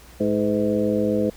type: harmonic tone with a mistuned harmonic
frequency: 105.5 Hz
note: G#2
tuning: 28 cents sharp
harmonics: 1 / 2 / 3 / 4 / 5 / 6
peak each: -33 / -23 / -25 / -27 / -23 / -32 dBFS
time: 0.2-1.3 s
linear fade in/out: 5 ms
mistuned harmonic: 5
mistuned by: -62 cents
effects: added 60 Hz sine -48 dBFS peak until 1.36 s + pink hiss -48 dBFS RMS until 1.36 s